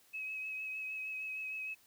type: tone with vibrato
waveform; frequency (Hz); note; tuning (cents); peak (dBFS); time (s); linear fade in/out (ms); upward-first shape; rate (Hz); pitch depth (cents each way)
sine; 2558; D#7; +47; -38; 0.13-1.75; 20; triangle; 6.5; 27
effects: white hiss -66 dBFS RMS until 1.86 s